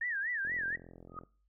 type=tone with vibrato; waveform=sine; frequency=1764 Hz; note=A6; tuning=4 cents sharp; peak=-32 dBFS; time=0.01-0.76 s; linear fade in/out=5 ms; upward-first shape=sine; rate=4.2 Hz; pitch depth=200 cents each way
type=click train; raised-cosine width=2 ms; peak=-38 dBFS; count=35; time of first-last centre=0.45-1.235 s; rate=43.3 Hz
type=tone with exponential growth; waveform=sine; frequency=1248 Hz; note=D#6; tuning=5 cents sharp; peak=-36 dBFS; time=1.08-1.19 s; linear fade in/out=2 ms; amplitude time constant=22 ms
effects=noise-tail reverb RT60 0.4 s tail -22 dB re dry + added 50 Hz sine -70 dBFS peak until 1.48 s